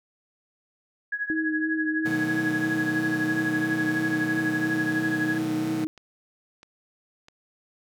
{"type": "tone with tremolo", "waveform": "sine", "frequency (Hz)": 1669, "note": "G#6", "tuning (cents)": 8, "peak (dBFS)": -23, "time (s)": [1.12, 5.38], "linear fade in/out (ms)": 5, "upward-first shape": "triangle", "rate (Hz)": 12, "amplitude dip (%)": 90}
{"type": "tone with vibrato", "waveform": "sine", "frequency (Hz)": 315.2, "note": "D#4", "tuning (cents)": 23, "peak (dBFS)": -25, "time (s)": [1.3, 5.87], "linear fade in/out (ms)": 0, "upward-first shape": "sine", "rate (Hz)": 3, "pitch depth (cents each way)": 18}
{"type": "chord", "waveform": "sawtooth", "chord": "B dominant seventh", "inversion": "none", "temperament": "just", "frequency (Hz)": [123.47, 154.34, 185.21, 222.2], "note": ["B2", "D#3", "F#3", "A3"], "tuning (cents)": [0, -14, 2, 17], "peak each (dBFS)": -32, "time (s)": [2.05, 5.85], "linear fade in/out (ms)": 10}
{"type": "click train", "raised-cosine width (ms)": 0.2, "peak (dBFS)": -31, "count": 5, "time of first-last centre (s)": [4.67, 7.284], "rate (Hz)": 1.53}
{"effects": []}